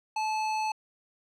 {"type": "tone", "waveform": "square", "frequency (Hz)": 867, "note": "A5", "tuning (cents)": -26, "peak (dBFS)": -28, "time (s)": [0.16, 0.72], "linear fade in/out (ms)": 5, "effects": ["low-pass 6000 Hz 12 dB/octave"]}